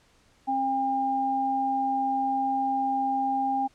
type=tone pair together; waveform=sine; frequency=268 / 803 Hz; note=C4 / G5; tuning=+42 / +41 cents; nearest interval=octave + perfect fifth; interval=1899 cents; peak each=-31 / -24 dBFS; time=0.47-3.68 s; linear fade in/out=20 ms; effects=pink hiss -62 dBFS RMS until 3.74 s + low-pass 8000 Hz 12 dB/octave